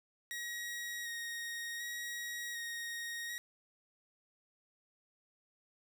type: tone with vibrato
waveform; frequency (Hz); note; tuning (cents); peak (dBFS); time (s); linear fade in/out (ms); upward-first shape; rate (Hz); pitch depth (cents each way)
sawtooth; 1885; A#6; +19; -36; 0.31-3.38; 0; square; 0.67; 14
effects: none